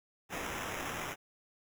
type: noise with sample-and-hold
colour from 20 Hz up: violet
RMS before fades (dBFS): -39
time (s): 0.29-1.16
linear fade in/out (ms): 50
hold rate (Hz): 4410
effects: none